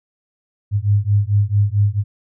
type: beating tone pair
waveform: sine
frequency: 100.3 / 104.8 Hz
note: G2 / G#2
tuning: +40 / +16 cents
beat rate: 4.5 Hz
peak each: -16 dBFS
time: 0.71-2.04 s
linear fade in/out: 50 ms
effects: none